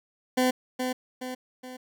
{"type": "tone with echo", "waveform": "20% pulse", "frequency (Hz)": 254.3, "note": "C4", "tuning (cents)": -49, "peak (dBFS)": -16, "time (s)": [0.37, 0.51], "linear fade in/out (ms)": 10, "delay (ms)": 420, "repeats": 3, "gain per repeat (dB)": -6, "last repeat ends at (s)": 1.77, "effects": []}